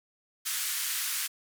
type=band-pass noise; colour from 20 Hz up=white; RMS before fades=-32 dBFS; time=0.45-1.28 s; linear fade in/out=20 ms; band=1300 to 15000 Hz; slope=24 dB/octave; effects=none